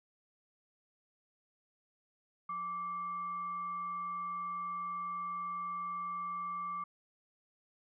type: tone with frequency modulation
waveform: sine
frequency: 1166 Hz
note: D6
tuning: 13 cents flat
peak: -36 dBFS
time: 2.49-6.84 s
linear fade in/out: 5 ms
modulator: 990 Hz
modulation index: 0.23
effects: none